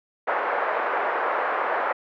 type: band-pass noise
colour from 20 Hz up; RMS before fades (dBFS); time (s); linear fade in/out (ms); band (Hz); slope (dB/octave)
pink; -25; 0.27-1.93; 10; 510 to 1700; 24
effects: none